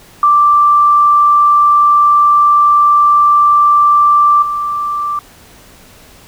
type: tone with level steps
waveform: sine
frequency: 1174.7 Hz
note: D6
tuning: in tune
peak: -5 / -14 dBFS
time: 0.23-5.19 s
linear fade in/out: 2 ms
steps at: 4.42 s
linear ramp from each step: 5 ms
effects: pink hiss -41 dBFS RMS until 6.27 s